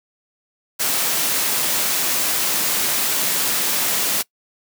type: noise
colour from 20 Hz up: white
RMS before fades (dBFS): -20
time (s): 0.79-4.23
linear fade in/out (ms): 20
effects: noise-tail reverb RT60 0.1 s tail -23 dB re dry + high-pass 150 Hz 12 dB/octave